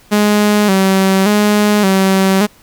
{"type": "tone with vibrato", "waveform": "sawtooth", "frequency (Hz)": 199.9, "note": "G3", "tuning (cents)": 34, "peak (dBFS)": -5, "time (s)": [0.11, 2.47], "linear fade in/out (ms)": 20, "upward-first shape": "square", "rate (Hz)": 0.87, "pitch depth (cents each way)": 73, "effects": ["pink hiss -46 dBFS RMS until 2.62 s"]}